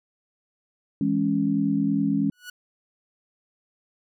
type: chord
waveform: sine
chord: C# minor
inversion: first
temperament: equal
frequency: 164.81 / 207.7 / 277.2 Hz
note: E3 / G#3 / C#4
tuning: 0 / 0 / 0 cents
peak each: -28 / -24 / -23 dBFS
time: 1.01-2.3 s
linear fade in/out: 2 ms
type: tone with exponential growth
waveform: sawtooth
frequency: 1469 Hz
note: F#6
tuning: 13 cents flat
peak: -30 dBFS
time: 2.32-2.5 s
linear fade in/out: 5 ms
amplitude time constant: 37 ms
effects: none